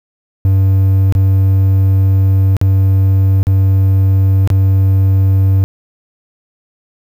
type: tone with dropouts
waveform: triangle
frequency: 96.2 Hz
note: G2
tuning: 32 cents flat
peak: -5 dBFS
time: 0.45-5.64 s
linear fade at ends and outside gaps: 0 ms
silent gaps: 1.124-1.151 / 2.567-2.614 / 3.43-3.469 / 4.475-4.502 s
effects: 7-bit